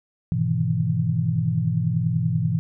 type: chord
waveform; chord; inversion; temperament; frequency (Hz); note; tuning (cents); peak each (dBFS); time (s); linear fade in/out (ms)
sine; E major seventh; first; just; 103.01 / 123.61 / 154.51 / 164.81; G#2 / B2 / D#3 / E3; -14 / +2 / -12 / 0; -27 / -24 / -28 / -23; 0.32-2.59; 0
effects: none